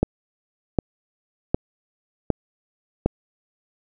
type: click train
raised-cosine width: 2 ms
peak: -4 dBFS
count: 5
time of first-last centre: 0.03-3.06 s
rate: 1.32 Hz
effects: none